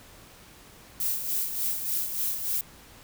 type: noise with tremolo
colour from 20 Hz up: violet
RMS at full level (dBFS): -27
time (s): 1-2.61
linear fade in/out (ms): 2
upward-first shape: sine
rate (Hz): 3.4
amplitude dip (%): 55
effects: pink hiss -51 dBFS RMS until 3.03 s